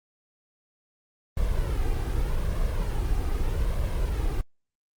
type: noise with flanger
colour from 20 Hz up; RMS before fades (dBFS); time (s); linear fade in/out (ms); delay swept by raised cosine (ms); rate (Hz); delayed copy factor
brown; -25; 1.37-4.41; 2; 1.8 to 2.54; 0.82; +0.6
effects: Opus 24 kbps